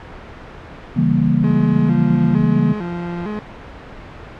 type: chord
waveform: sine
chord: C# diminished seventh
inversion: none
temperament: equal with one note detuned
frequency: 138.59 / 164.81 / 196 / 234.4 Hz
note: C#3 / E3 / G3 / Bb3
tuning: 0 / 0 / 0 / +10 cents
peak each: -19 / -17 / -19 / -17 dBFS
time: 0.96-2.73 s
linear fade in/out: 10 ms
type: tone with vibrato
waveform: 30% pulse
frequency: 191.3 Hz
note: G3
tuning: 42 cents flat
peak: -20 dBFS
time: 1.44-3.39 s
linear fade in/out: 0 ms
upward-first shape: square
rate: 1.1 Hz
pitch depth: 170 cents each way
effects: pink hiss -35 dBFS RMS until 4.39 s + low-pass 2000 Hz 12 dB/octave